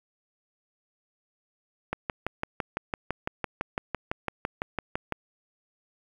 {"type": "click train", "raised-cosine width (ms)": 0.5, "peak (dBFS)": -13, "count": 20, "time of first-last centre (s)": [1.93, 5.123], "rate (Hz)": 5.95, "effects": ["8-bit"]}